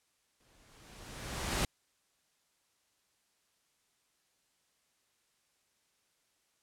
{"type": "noise with exponential growth", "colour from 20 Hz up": "pink", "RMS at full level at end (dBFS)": -30, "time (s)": [0.4, 1.65], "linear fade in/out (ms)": 2, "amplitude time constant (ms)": 270, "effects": ["white hiss -75 dBFS RMS until 6.62 s", "low-pass 10000 Hz 12 dB/octave"]}